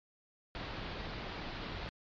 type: low-pass noise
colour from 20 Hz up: pink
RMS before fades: -42 dBFS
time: 0.55-1.89 s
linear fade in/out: 0 ms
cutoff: 4600 Hz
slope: 48 dB/octave
effects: MP3 48 kbps